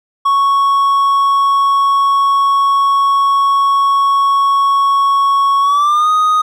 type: tone with pitch glide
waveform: triangle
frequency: 1108.7 to 1244.5 Hz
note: C#6 to D#6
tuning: 0 to 0 cents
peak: -7 dBFS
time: 0.25-6.42 s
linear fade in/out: 10 ms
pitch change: +200 cents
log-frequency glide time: 5.61-6.1 s
effects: none